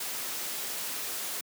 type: noise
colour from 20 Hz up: white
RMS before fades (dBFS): -35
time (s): 0-1.41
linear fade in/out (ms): 5
effects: high-pass 200 Hz 12 dB/octave